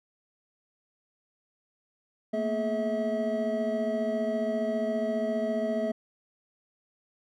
triangle tone cluster, 224.3 / 239.1 / 424 / 646 Hz, A3 / A#3 / G#4 / E5, +34 / +44 / +36 / -35 cents, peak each -30 / -33 / -33 / -27 dBFS, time 2.33-5.92 s, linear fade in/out 10 ms, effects none

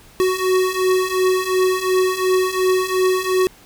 square beating tone pair, 370 / 372.8 Hz, F#4 / F#4, 0 / +13 cents, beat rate 2.8 Hz, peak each -21 / -18 dBFS, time 0.2-3.47 s, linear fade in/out 0 ms, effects pink hiss -47 dBFS RMS until 3.65 s

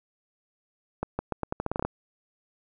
accelerating click train, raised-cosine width 1 ms, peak -14 dBFS, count 12, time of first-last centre 1.03-1.85 s, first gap 160 ms, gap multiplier 0.83, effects none

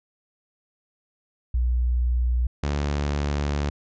sine / sawtooth tone pair in turn, 60.8 / 72.37 Hz, B1 / D2, -26 / -25 cents, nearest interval minor third, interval 301 cents, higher second, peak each -19 dBFS, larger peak neither, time 1.54-2.47 / 2.63-3.7 s, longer second, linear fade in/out 5 ms, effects resampled to 16000 Hz

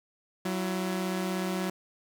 sawtooth tone pair together, 186.7 / 336.9 Hz, F#3 / E4, +16 / +38 cents, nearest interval minor seventh, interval 1022 cents, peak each -26 / -31 dBFS, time 0.45-1.7 s, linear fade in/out 5 ms, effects none

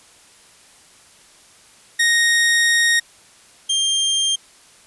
sawtooth tone pair in turn, 1864.7 / 3186 Hz, A#6 / G7, 0 / +27 cents, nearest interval major sixth, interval 927 cents, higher second, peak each -10 / -13 dBFS, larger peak first, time 1.99-3 / 3.69-4.36 s, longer first, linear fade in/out 10 ms, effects white hiss -49 dBFS RMS until 4.86 s + resampled to 24000 Hz

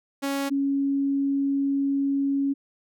sawtooth / sine tone pair in turn, 277.2 / 277.2 Hz, C#4 / C#4, 0 / 0 cents, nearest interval unison, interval 0 cents, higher neither, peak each -21 dBFS, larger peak neither, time 0.22-0.5 / 0.5-2.54 s, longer second, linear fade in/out 20 ms, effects none

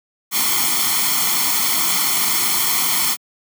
white noise with comb filter, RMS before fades -18 dBFS, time 0.31-3.17 s, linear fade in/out 50 ms, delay 0.92 ms, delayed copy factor +0.8, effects high-pass 200 Hz 12 dB/octave

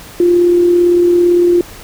sine tone with amplitude modulation, 350 Hz, F4, 4 cents sharp, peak -5 dBFS, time 0.2-1.61 s, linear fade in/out 2 ms, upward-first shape sine, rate 37.8 Hz, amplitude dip 30%, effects pink hiss -34 dBFS RMS until 1.83 s

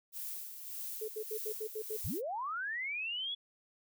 violet noise with tremolo, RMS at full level -41 dBFS, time 0.12-2.22 s, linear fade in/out 50 ms, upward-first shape sine, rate 1.7 Hz, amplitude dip 55%
sine tone bursts, 432.4 Hz, A4, 30 cents flat, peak -36 dBFS, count 7, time 1.01-1.971 s, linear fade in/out 10 ms, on 73 ms, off 75 ms
sine linear sweep, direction up, 39.53 to 3423 Hz, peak -35 dBFS, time 2.04-3.35 s, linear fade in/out 10 ms
effects none

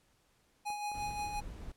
square tone with tremolo, 830.6 Hz, G#5, in tune, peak -35 dBFS, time 0.65-1.41 s, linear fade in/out 20 ms, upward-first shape sine, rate 5.7 Hz, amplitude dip 45%
clicks, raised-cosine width 1 ms, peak -38 dBFS, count 3, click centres 0.703 / 0.917 / 1.106 s
brown noise, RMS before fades -45 dBFS, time 0.94-1.72 s, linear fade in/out 5 ms
effects pink hiss -71 dBFS RMS until 1.76 s + low-pass 12000 Hz 12 dB/octave

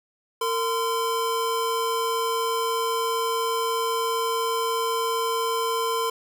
square tone pair together, 457 / 1026 Hz, A#4 / C6, -34 / -34 cents, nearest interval octave + major second, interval 1400 cents, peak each -27 / -26 dBFS, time 0.41-6.1 s, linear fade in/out 5 ms, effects none

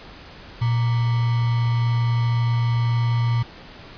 sine tone with sample-and-hold, 118.2 Hz, A#2, 24 cents sharp, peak -17 dBFS, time 0.61-3.43 s, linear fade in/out 10 ms, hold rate 1050 Hz, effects pink hiss -42 dBFS RMS until 3.97 s + resampled to 11025 Hz

